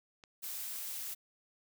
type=clicks; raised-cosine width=0.2 ms; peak=-35 / -37 dBFS; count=2; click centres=0.238 / 0.759 s
type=noise; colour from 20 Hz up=blue; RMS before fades=-41 dBFS; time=0.42-1.15 s; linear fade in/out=20 ms
effects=none